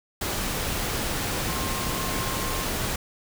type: tone in noise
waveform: sine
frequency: 1064 Hz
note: C6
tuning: 29 cents sharp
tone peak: -35 dBFS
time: 1.48-2.66 s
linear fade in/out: 5 ms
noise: pink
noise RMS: -28 dBFS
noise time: 0.21-2.96 s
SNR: -10 dB
effects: none